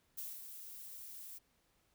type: noise with ADSR envelope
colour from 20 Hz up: violet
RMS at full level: -43 dBFS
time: 0.17-1.39 s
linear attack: 13 ms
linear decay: 210 ms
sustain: -7 dB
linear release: 19 ms
effects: pink hiss -75 dBFS RMS until 1.94 s